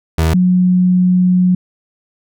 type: tone pair in turn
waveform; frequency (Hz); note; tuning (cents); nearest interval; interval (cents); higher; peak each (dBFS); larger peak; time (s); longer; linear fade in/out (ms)
30% pulse / sine; 80.6 / 181.67; E2 / F#3; -38 / -31; octave + major second; 1407; second; -8; neither; 0.18-0.34 / 0.34-1.55; second; 5
effects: none